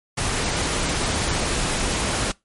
pink noise, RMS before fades -23 dBFS, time 0.17-2.32 s, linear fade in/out 10 ms, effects noise-tail reverb RT60 0.2 s tail -23 dB re dry + MP3 48 kbps

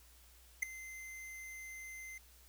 square tone with ADSR envelope, 2073 Hz, C7, 17 cents flat, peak -28 dBFS, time 0.62-2.18 s, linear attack 10 ms, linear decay 4 ms, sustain -19 dB, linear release 4 ms, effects added 60 Hz sine -62 dBFS peak until 2.48 s + white hiss -64 dBFS RMS until 2.48 s

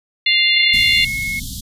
harmonic tone, 698.5 Hz, F5, in tune, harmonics 3 / 4 / 5 / 6, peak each -16 / -17 / -18 / -19 dBFS, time 0.26-1.05 s, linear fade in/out 5 ms
sine tone with pitch glide, 2126 to 2177 Hz, C7 to C#7, +27 to -32 cents, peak -20 dBFS, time 0.55-1.4 s, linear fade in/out 10 ms, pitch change +41 cents, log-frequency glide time 0.66-0.99 s
pink band-stop noise, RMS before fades -28 dBFS, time 0.73-1.61 s, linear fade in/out 10 ms, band 260 to 3200 Hz, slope 96 dB/octave
effects resampled to 32000 Hz

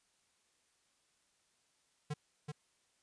square tone with echo, 149.4 Hz, D3, 30 cents sharp, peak -36 dBFS, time 2.1-2.14 s, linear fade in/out 10 ms, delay 380 ms, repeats 1, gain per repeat -4 dB, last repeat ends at 2.52 s, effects white hiss -75 dBFS RMS until 3.02 s + resampled to 22050 Hz

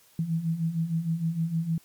sine beating tone pair, 159.8 / 166.3 Hz, D#3 / E3, +47 / +16 cents, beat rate 6.5 Hz, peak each -31 / -26 dBFS, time 0.19-1.78 s, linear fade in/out 2 ms, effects white hiss -59 dBFS RMS until 1.84 s + MP3 96 kbps

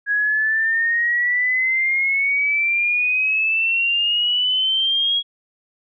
sine exponential sweep, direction up, 1653 to 3321 Hz, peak -16 dBFS, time 0.06-5.23 s, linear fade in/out 50 ms, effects none

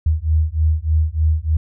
sine beating tone pair, 77 / 80.3 Hz, D#2 / E2, -17 / -45 cents, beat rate 3.3 Hz, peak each -17 dBFS, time 0.06-1.57 s, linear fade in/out 5 ms, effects none

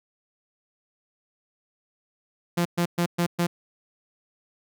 sawtooth tone bursts, 172.9 Hz, F3, 17 cents flat, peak -17 dBFS, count 5, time 2.57-3.47 s, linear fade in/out 10 ms, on 84 ms, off 120 ms, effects none

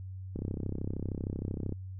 click train, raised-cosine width 3 ms, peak -22 dBFS, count 46, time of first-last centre 0.36-1.724 s, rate 33 Hz, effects added 94 Hz sine -39 dBFS peak until 1.99 s

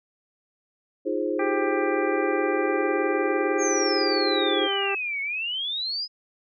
sine chord, F minor seventh, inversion third, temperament equal with one note detuned, 311.1 / 349.2 / 415.3 / 528.1 Hz, Eb4 / F4 / Ab4 / C5, 0 / 0 / 0 / +16 cents, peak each -29 dBFS, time 1.05-4.68 s, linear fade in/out 20 ms
harmonic tone, 395.6 Hz, G4, 16 cents sharp, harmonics 1 / 2 / 3 / 4 / 5 / 6, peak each -28 / -31 / -33 / -34 / -35 / -36 dBFS, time 1.39-4.95 s, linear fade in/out 5 ms
sine exponential two-way sweep, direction down then up, 6645 to 2187 to 5100 Hz, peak -26 dBFS, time 3.58-6.08 s, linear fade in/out 50 ms, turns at 5.21 s
effects none

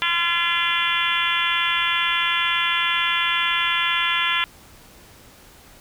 harmonic tone with a mistuned harmonic, 342.1 Hz, F4, 36 cents flat, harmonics 3 / 4 / 5 / 6 / 7 / 8 / 9 / 10, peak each -27 / -27 / -27 / -27 / -27 / -27 / -27 / -27 dBFS, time 0.02-4.44 s, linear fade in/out 0 ms, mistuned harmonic 8, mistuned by +19 cents, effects pink hiss -48 dBFS RMS until 5.8 s

